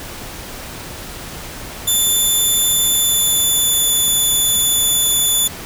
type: tone with pitch glide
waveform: 10% pulse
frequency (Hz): 3512 to 3484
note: A7 to A7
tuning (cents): -4 to -18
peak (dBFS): -6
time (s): 1.87-5.48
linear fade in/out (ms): 10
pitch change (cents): -14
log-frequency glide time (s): 2.79-3.91
effects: pink hiss -31 dBFS RMS until 5.65 s